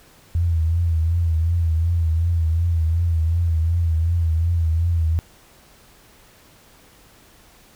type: tone with vibrato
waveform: sine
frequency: 83 Hz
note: E2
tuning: 12 cents sharp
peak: -16 dBFS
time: 0.35-5.19 s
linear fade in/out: 0 ms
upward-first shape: triangle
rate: 2.7 Hz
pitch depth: 76 cents each way
effects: pink hiss -51 dBFS RMS until 7.75 s